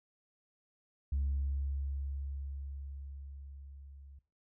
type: tone with level ramp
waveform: sine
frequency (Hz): 69.3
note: C#2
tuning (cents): 0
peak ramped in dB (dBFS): -28 to -51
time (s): 1.12-4.19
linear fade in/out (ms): 5
effects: noise-tail reverb RT60 0.4 s tail -20 dB re dry + tanh soft clip ceiling -27 dBFS